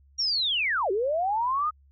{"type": "linear two-way sweep", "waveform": "sine", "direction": "down then up", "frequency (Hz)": [5710, 364.3, 1267], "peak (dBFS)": -23, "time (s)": [0.18, 1.71], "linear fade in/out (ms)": 20, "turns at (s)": 0.91, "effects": ["added 69 Hz sine -55 dBFS peak until 1.91 s"]}